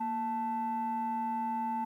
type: tone pair together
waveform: sine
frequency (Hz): 233.1 / 880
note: A#3 / A5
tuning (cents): 0 / 0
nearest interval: octave + major seventh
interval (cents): 2300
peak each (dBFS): -35 / -30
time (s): 0-1.85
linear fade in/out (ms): 10
effects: tanh soft clip ceiling -27 dBFS + 11-bit